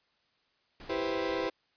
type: noise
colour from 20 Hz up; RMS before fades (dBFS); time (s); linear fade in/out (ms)
pink; -49; 0.8-1.47; 0
type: chord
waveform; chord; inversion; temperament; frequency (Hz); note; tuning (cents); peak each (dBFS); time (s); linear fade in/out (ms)
35% pulse; C major seventh; first; equal; 329.6 / 392 / 493.9 / 523.3; E4 / G4 / B4 / C5; 0 / 0 / 0 / 0; -34; 0.89-1.5; 10
effects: white hiss -72 dBFS RMS until 1.76 s + resampled to 11025 Hz